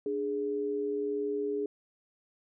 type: tone pair together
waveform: sine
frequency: 293.7 / 415.3 Hz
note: D4 / G#4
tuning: 0 / 0 cents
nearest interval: tritone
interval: 600 cents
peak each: -36 / -30 dBFS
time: 0.06-1.66 s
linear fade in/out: 2 ms
effects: none